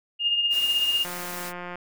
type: tone with tremolo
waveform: sine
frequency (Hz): 2831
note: F7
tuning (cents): +23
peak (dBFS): -18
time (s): 0.19-1.06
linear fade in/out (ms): 50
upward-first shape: triangle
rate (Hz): 16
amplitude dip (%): 55
type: noise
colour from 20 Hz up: white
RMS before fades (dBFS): -37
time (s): 0.5-1.53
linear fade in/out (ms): 50
type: click train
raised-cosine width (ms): 0.5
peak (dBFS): -21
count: 126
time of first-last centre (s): 1.05-1.756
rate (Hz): 177
effects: none